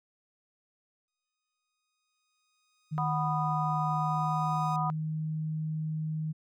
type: tone with exponential growth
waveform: 10% pulse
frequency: 1244.5 Hz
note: D#6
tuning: in tune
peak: -40 dBFS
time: 1.08-4.76 s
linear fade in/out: 1 ms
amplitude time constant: 800 ms
type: tone with pitch glide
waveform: sine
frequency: 154.7 to 156.32 Hz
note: D#3 to D#3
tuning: -10 to +8 cents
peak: -30 dBFS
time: 2.91-6.33 s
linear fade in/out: 20 ms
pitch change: +18 cents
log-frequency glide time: 3.91-4.35 s
type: chord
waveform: sine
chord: B major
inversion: second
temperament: just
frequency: 740.8 / 987.8 / 1234.7 Hz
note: F#5 / B5 / D#6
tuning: +2 / 0 / -14 cents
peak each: -33 dBFS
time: 2.98-4.9 s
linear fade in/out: 0 ms
effects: none